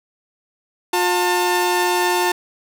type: tone pair together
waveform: sawtooth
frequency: 357.2 / 895 Hz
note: F4 / A5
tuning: +39 / +29 cents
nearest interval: octave + major third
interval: 1590 cents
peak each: -15 dBFS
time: 0.93-2.32 s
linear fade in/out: 5 ms
effects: none